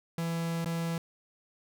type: tone with dropouts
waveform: 45% pulse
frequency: 166.6 Hz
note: E3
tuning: 19 cents sharp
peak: -30 dBFS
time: 0.18-0.98 s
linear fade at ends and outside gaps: 2 ms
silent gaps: 0.646-0.658 s
effects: none